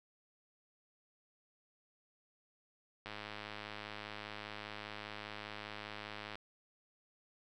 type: click train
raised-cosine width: 0.3 ms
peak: -28 dBFS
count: 347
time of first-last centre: 3.06-6.355 s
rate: 105 Hz
effects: none